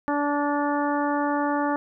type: harmonic tone with a mistuned harmonic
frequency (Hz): 289.7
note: D4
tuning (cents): -24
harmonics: 1 / 2 / 3 / 4 / 5 / 6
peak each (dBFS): -25 / -29 / -27 / -31 / -34 / -36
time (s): 0.08-1.76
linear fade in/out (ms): 0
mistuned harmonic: 6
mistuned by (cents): +16
effects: none